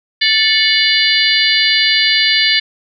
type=harmonic tone with a mistuned harmonic; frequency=587.3 Hz; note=D5; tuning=in tune; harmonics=3 / 4 / 5 / 6 / 7 / 8; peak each=-17 / -17 / -17 / -17 / -17 / -17 dBFS; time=0.21-2.6 s; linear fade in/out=10 ms; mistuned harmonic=4; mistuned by=-110 cents; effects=none